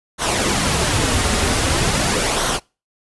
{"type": "noise with flanger", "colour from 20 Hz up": "pink", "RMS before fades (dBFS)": -18, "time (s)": [0.18, 2.6], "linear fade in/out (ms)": 50, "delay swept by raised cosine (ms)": [0.4, 6.2], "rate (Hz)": 0.44, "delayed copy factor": -0.5, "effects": ["noise-tail reverb RT60 0.3 s tail -26 dB re dry", "resampled to 24000 Hz"]}